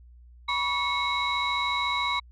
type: tone cluster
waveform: sine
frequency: 975 / 1129 / 2192 / 3887 Hz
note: B5 / C#6 / C#7 / B7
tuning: -23 / +31 / -20 / -28 cents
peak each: -29 dBFS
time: 0.48-2.2 s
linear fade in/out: 10 ms
effects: tanh soft clip ceiling -18 dBFS + added 60 Hz sine -48 dBFS peak until 2.31 s